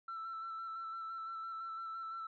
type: tone with vibrato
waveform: sine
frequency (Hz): 1334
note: E6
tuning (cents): +20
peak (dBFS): -39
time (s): 0.08-2.27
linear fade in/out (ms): 5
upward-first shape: square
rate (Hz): 5.9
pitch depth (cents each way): 17
effects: tanh soft clip ceiling -38 dBFS